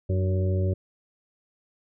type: harmonic tone with a mistuned harmonic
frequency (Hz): 93.7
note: F#2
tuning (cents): +22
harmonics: 1 / 2 / 3 / 4 / 5 / 6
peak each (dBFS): -22 / -33 / -40 / -32 / -42 / -35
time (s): 0.09-0.74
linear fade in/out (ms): 10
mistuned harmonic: 3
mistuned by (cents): +67
effects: none